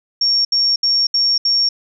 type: tone bursts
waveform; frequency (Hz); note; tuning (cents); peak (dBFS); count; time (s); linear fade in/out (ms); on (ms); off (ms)
sine; 5520; F8; -21; -12; 5; 0.21-1.69; 5; 240; 70
effects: none